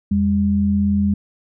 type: tone pair together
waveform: sine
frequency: 84.57 / 201.6 Hz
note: E2 / G3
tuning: +45 / +49 cents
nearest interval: octave + minor third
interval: 1504 cents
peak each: -21 / -15 dBFS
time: 0.11-1.14 s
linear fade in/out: 5 ms
effects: none